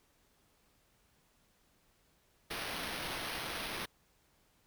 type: noise with sample-and-hold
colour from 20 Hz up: blue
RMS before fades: -40 dBFS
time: 2.5-3.86 s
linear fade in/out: 10 ms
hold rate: 7350 Hz
effects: pink hiss -71 dBFS RMS until 4.66 s